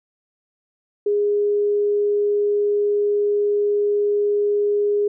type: tone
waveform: sine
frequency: 411.8 Hz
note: G#4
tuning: 15 cents flat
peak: -16 dBFS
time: 1.06-5.08 s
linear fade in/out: 5 ms
effects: none